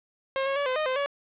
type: tone with pitch steps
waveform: sawtooth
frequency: 537 / 547 / 570 / 513 / 617 / 517 / 566 Hz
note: C5 / C#5 / C#5 / C5 / D#5 / C5 / C#5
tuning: +45 / -23 / +48 / -34 / -15 / -21 / +36 cents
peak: -21 dBFS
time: 0.36-1.06 s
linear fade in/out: 0 ms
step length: 100 ms
effects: resampled to 8000 Hz + 8-bit

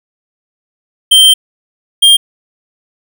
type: tone pair in turn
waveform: square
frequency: 3136 / 3204 Hz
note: G7 / G7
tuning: 0 / +37 cents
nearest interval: unison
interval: 37 cents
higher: second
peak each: -3 dBFS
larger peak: neither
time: 1.11-1.34 / 2.02-2.17 s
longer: first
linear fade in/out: 10 ms
effects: none

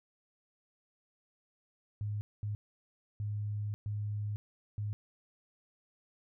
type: tone bursts at uneven times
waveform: sine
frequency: 104.3 Hz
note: G#2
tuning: 8 cents sharp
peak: -33 dBFS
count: 5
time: 2.01-2.21 / 2.43-2.55 / 3.2-3.74 / 3.86-4.36 / 4.78-4.93 s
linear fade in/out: 0 ms
effects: none

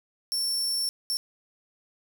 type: tone bursts at uneven times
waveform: sawtooth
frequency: 5430 Hz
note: F8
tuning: 50 cents flat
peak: -23 dBFS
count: 2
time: 0.32-0.89 / 1.1-1.17 s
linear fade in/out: 0 ms
effects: none

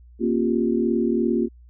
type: chord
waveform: sine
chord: G half-diminished seventh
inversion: first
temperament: equal with one note detuned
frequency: 233.1 / 270.4 / 349.2 / 392 Hz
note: Bb3 / Db4 / F4 / G4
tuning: 0 / -43 / 0 / 0 cents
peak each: -22 / -26 / -23 / -27 dBFS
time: 0.19-1.49 s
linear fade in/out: 50 ms
effects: added 60 Hz sine -45 dBFS peak until 1.69 s

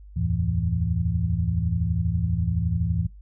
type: tone cluster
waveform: sine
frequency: 78 / 90 / 111.1 / 167.2 Hz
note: D#2 / F#2 / A2 / E3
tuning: +5 / -47 / +17 / +25 cents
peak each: -27 dBFS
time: 0.16-3.07 s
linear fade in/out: 10 ms
effects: noise-tail reverb RT60 0.2 s tail -22 dB re dry + added 50 Hz sine -42 dBFS peak until 3.21 s

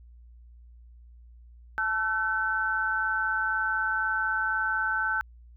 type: tone cluster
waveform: sine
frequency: 873 / 1339 / 1523 Hz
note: A5 / E6 / F#6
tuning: -14 / +27 / +50 cents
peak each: -33 / -32 / -26 dBFS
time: 1.78-5.21 s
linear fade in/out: 0 ms
effects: added 59 Hz sine -48 dBFS peak until 5.56 s

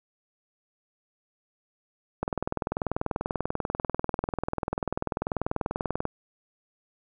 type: click train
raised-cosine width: 1 ms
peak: -13 dBFS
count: 79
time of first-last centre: 2.23-6.054 s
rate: 20.4 Hz
effects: none

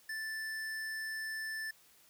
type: tone with tanh clipping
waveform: sine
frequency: 1760 Hz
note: A6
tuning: in tune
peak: -39 dBFS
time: 0.09-1.71 s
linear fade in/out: 5 ms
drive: 18 dB
effects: white hiss -64 dBFS RMS until 2.09 s

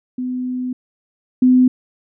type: tone pair in turn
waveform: sine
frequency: 252.2 / 253.5 Hz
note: B3 / B3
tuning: +36 / +45 cents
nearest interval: unison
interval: 9 cents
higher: second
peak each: -20 / -8 dBFS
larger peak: second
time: 0.18-0.73 / 1.42-1.68 s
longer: first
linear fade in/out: 5 ms
effects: none

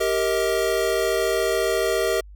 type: chord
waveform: square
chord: Eb major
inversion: first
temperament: equal with one note detuned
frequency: 392 / 466.2 / 635.3 Hz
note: G4 / Bb4 / Eb5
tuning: 0 / 0 / +36 cents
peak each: -25 dBFS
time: 0-2.21 s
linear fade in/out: 10 ms
effects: added 50 Hz sine -40 dBFS peak until 2.35 s

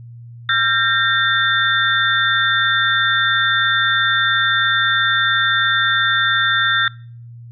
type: tone cluster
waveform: sine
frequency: 1365 / 1588 / 1839 / 3565 Hz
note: F6 / G6 / A#6 / A7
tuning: -40 / +22 / -24 / +22 cents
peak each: -19 dBFS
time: 0.49-6.88 s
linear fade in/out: 2 ms
effects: noise-tail reverb RT60 0.5 s tail -25 dB re dry + added 118 Hz sine -34 dBFS peak until 7.51 s

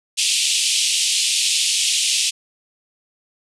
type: band-pass noise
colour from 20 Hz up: pink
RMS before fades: -19 dBFS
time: 0.17-2.31 s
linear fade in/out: 20 ms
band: 2600 to 9700 Hz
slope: 48 dB/octave
effects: none

